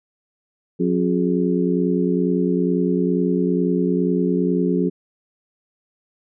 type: harmonic tone with a mistuned harmonic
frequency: 89.9 Hz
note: F#2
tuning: 49 cents flat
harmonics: 2 / 3 / 4 / 5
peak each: -20 / -22 / -23 / -24 dBFS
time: 0.79-4.9 s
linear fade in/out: 20 ms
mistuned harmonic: 5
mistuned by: -110 cents
effects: none